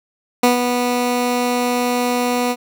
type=tone with ADSR envelope; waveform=15% pulse; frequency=245.4 Hz; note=B3; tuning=11 cents flat; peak=-3 dBFS; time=0.43-2.56 s; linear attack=6 ms; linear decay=130 ms; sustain=-7 dB; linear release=51 ms; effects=none

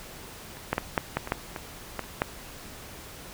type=clicks; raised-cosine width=0.5 ms; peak=-27 / -9 / -10 / -7 / -10 / -19 / -9 / -18 / -14 / -29 / -8 dBFS; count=11; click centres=0.57 / 0.73 / 0.781 / 0.978 / 1.17 / 1.274 / 1.321 / 1.562 / 1.993 / 2.04 / 2.219 s; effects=pink hiss -44 dBFS RMS until 3.33 s

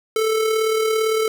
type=tone with amplitude modulation; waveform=square; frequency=440 Hz; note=A4; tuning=in tune; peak=-16 dBFS; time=0.16-1.28 s; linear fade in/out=2 ms; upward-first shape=sine; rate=37.7 Hz; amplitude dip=40%; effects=none

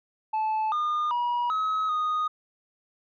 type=tone with pitch steps; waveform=sine; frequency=870 / 1216 / 964 / 1278 / 1240 Hz; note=A5 / D#6 / B5 / D#6 / D#6; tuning=-20 / -40 / -42 / +46 / -6 cents; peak=-21 dBFS; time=0.33-2.28 s; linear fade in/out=10 ms; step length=390 ms; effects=tanh soft clip ceiling -23 dBFS

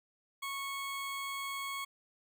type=tone; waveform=20% pulse; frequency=1102 Hz; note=C#6; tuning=11 cents flat; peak=-32 dBFS; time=0.42-1.85 s; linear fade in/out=10 ms; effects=none

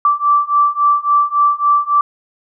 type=beating tone pair; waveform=sine; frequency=1164 / 1167.6 Hz; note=D6 / D6; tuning=-16 / -10 cents; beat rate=3.6 Hz; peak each=-14 / -13 dBFS; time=0.05-2.01 s; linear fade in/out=2 ms; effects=none

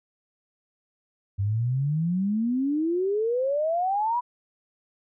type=exponential sweep; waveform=sine; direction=up; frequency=96.1 to 995 Hz; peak=-22 dBFS; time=1.38-4.21 s; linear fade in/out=20 ms; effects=none

